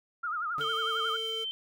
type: tone with vibrato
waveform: sine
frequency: 1318.5 Hz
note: E6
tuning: in tune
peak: -30 dBFS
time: 0.23-1.17 s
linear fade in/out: 10 ms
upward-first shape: sine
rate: 11 Hz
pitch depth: 140 cents each way
type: tone with exponential decay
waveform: sawtooth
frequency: 146.4 Hz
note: D3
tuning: 5 cents flat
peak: -36 dBFS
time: 0.58-0.81 s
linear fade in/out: 0 ms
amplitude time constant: 48 ms
type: tone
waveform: square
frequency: 447.1 Hz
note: A4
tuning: 28 cents sharp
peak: -38 dBFS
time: 0.59-1.45 s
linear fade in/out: 20 ms
type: tone with pitch glide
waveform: sine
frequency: 3136 to 3100 Hz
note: G7 to G7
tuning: 0 to -20 cents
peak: -32 dBFS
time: 0.61-1.51 s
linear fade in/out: 0 ms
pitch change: -20 cents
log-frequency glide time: 0.98-1.37 s
effects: none